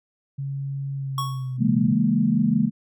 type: tone with pitch glide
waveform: sine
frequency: 138.2 to 124.55 Hz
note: C#3 to B2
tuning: -5 to +15 cents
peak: -26 dBFS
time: 0.38-1.93 s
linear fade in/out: 10 ms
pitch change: -180 cents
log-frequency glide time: 0.95-1.76 s
type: tone with exponential decay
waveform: square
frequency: 1108.7 Hz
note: C#6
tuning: in tune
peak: -23 dBFS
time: 1.18-1.57 s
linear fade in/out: 2 ms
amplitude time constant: 83 ms
type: chord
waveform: sine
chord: A# half-diminished seventh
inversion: first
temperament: equal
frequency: 138.59 / 164.81 / 207.7 / 233.1 Hz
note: C#3 / E3 / G#3 / A#3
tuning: 0 / 0 / 0 / 0 cents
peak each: -27 / -25 / -21 / -21 dBFS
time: 1.58-2.71 s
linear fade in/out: 50 ms
effects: none